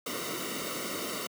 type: noise with comb filter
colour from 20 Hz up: pink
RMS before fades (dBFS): -35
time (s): 0.06-1.27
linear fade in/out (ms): 5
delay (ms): 1.2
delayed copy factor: -0.8
effects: high-pass 200 Hz 12 dB/octave